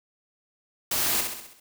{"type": "noise with echo", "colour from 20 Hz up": "white", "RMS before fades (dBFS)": -26, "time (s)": [0.91, 1.21], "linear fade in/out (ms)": 5, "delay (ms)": 65, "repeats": 6, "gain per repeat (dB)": -5, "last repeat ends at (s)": 1.6, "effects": []}